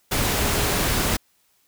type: tone in noise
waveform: sine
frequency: 410 Hz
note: G#4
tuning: 22 cents flat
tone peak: -32 dBFS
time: 0.31-0.72 s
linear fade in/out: 10 ms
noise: pink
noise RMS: -22 dBFS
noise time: 0.11-1.17 s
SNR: -13 dB
effects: white hiss -64 dBFS RMS until 1.67 s